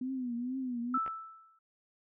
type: tone with vibrato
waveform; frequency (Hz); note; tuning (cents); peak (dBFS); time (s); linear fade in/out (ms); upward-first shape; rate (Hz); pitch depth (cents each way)
sine; 250; B3; +21; -33; 0.01-0.98; 5; triangle; 2.2; 120
type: tone with exponential decay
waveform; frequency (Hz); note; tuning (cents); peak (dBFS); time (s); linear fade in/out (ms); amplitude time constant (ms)
sine; 1318.5; E6; 0; -26; 0.94-1.59; 5; 140
type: clicks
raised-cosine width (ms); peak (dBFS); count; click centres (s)
0.5; -30; 2; 1.063 / 1.078
effects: none